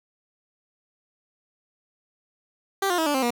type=tone with pitch steps; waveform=15% pulse; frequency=391.2 / 354.6 / 321.4 / 291.4 / 264.1 / 239.4 Hz; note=G4 / F4 / E4 / D4 / C4 / A#3; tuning=-4 / +26 / -44 / -13 / +16 / +46 cents; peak=-15 dBFS; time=2.82-3.306 s; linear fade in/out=5 ms; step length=81 ms; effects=none